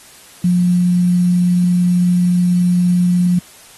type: tone with quantisation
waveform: sine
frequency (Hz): 177.8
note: F3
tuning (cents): +31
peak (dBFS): -10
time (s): 0.44-3.39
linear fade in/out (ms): 5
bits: 6
effects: white hiss -42 dBFS RMS until 3.77 s + AAC 32 kbps